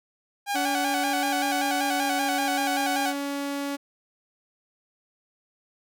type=tone with vibrato; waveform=sawtooth; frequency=777 Hz; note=G5; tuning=16 cents flat; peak=-21 dBFS; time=0.46-3.14 s; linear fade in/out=50 ms; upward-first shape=square; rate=5.2 Hz; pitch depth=69 cents each way
type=tone with pitch glide; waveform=sawtooth; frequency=284.4 to 281.9 Hz; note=C#4 to C#4; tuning=+45 to +29 cents; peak=-24 dBFS; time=0.54-3.77 s; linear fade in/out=20 ms; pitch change=-16 cents; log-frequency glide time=1.9-2.14 s
effects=none